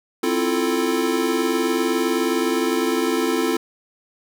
square chord, F major seventh, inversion second, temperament equal, 261.6 / 329.6 / 349.2 / 440 Hz, C4 / E4 / F4 / A4, 0 / 0 / 0 / 0 cents, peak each -25 dBFS, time 0.23-3.57 s, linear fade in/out 5 ms, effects none

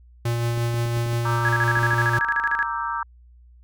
square tone with tremolo, 117.9 Hz, A#2, 20 cents sharp, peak -21 dBFS, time 0.25-2.19 s, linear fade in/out 5 ms, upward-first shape sine, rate 5.8 Hz, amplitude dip 25%
clicks, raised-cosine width 3 ms, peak -23 dBFS, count 9, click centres 0.576 / 0.743 / 0.86 / 0.971 / 1.063 / 1.129 / 1.772 / 1.827 / 1.933 s
sine chord, E half-diminished seventh, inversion second, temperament equal, 932.3 / 1174.7 / 1318.5 / 1568 Hz, Bb5 / D6 / E6 / G6, 0 / 0 / 0 / 0 cents, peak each -28 / -29 / -30 / -32 dBFS, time 1.25-3.03 s, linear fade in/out 2 ms
sine tone bursts, 1661.2 Hz, G#6, in tune, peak -19 dBFS, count 16, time 1.45-2.627 s, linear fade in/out 0 ms, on 37 ms, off 39 ms
effects added 60 Hz sine -47 dBFS peak until 3.63 s

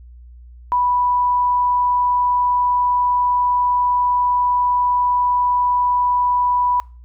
sine tone, 985 Hz, B5, 5 cents flat, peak -14 dBFS, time 0.72-6.8 s, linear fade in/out 0 ms, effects noise-tail reverb RT60 0.4 s tail -24 dB re dry + added 60 Hz sine -38 dBFS peak until 7.04 s

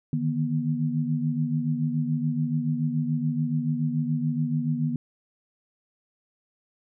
sine tone cluster, 150.6 / 157.6 / 240.9 Hz, D3 / D#3 / B3, +44 / +23 / -43 cents, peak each -27 / -29 / -27 dBFS, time 0.13-4.96 s, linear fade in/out 2 ms, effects none

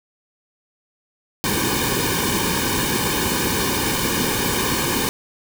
pink noise with comb filter, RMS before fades -21 dBFS, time 1.44-5.09 s, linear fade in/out 0 ms, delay 1.5 ms, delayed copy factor -0.95, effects none

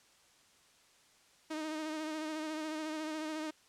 sawtooth tone with vibrato, 311.1 Hz, D#4, in tune, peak -33 dBFS, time 1.5-3.51 s, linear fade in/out 10 ms, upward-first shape sine, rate 14 Hz, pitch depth 35 cents each way, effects white hiss -65 dBFS RMS until 3.68 s + low-pass 8000 Hz 12 dB/octave

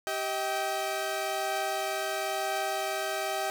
sawtooth tone cluster, 389 / 635 / 779 Hz, G4 / D#5 / G5, -13 / +35 / -11 cents, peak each -33 / -29 / -29 dBFS, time 0.07-3.5 s, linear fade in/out 0 ms, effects none

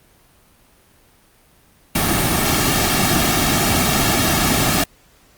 pink noise with comb filter, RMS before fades -17 dBFS, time 1.95-4.84 s, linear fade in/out 5 ms, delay 2 ms, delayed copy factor -0.6, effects pink hiss -53 dBFS RMS until 5.37 s + Opus 32 kbps

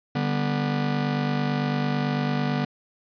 45% pulse chord, G major, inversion second, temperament just, 147 / 196 / 245 Hz, D3 / G3 / B3, +2 / 0 / -14 cents, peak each -26 / -31 / -27 dBFS, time 0.15-2.65 s, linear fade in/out 5 ms, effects resampled to 11025 Hz

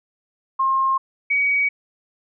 sine tone pair in turn, 1067 / 2261 Hz, C6 / C#7, +34 / +34 cents, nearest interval octave + minor second, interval 1300 cents, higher second, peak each -16 dBFS, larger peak neither, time 0.59-0.98 / 1.3-1.69 s, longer neither, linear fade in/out 10 ms, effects none

